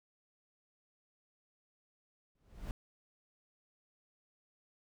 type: noise with exponential growth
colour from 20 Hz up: brown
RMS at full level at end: -38 dBFS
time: 2.35-2.71 s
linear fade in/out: 1 ms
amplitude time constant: 78 ms
effects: none